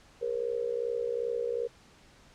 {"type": "tone with amplitude modulation", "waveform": "sine", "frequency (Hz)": 473.8, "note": "A#4", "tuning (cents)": 28, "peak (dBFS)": -25, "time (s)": [0.21, 1.68], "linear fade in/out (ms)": 20, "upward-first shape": "sine", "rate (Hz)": 62.6, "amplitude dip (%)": 85, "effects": ["pink hiss -58 dBFS RMS until 2.34 s", "low-pass 7000 Hz 12 dB/octave"]}